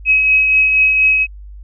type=tone with tremolo; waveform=sine; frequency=2551 Hz; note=D#7; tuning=43 cents sharp; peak=-7 dBFS; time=0.05-1.27 s; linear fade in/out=50 ms; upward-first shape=triangle; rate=4.2 Hz; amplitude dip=40%; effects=added 50 Hz sine -31 dBFS peak until 1.63 s